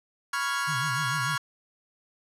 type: chord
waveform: 40% pulse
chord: C# dominant seventh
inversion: third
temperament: equal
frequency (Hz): 987.8 / 1108.7 / 1396.9 / 1661.2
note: B5 / C#6 / E#6 / G#6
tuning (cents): 0 / 0 / 0 / 0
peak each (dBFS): -35 / -31 / -30 / -31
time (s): 0.33-1.38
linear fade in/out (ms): 5
type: tone with vibrato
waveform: sine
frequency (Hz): 138.59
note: C#3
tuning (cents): 0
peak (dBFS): -32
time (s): 0.67-1.37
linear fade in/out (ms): 20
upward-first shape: sine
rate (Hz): 6.7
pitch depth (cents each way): 200
effects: low-pass 11000 Hz 12 dB/octave